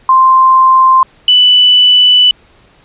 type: tone pair in turn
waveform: sine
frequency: 1046 / 2981 Hz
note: C6 / F#7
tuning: -1 / +12 cents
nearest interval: octave + tritone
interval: 1813 cents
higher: second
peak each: -3 dBFS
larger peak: neither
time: 0.09-1.03 / 1.28-2.31 s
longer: second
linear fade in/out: 2 ms
effects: pink hiss -46 dBFS RMS until 2.84 s + resampled to 8000 Hz